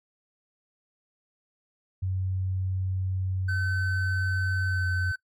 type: tone with pitch glide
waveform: sine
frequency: 93.8 to 89.98 Hz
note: F#2 to F#2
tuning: +24 to -48 cents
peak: -26 dBFS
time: 2.02-5.12 s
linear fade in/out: 10 ms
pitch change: -72 cents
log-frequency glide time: 4.66-4.94 s
type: tone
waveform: triangle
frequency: 1526 Hz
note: G6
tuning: 47 cents flat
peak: -27 dBFS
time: 3.48-5.16 s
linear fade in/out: 10 ms
effects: noise-tail reverb RT60 0.1 s tail -20 dB re dry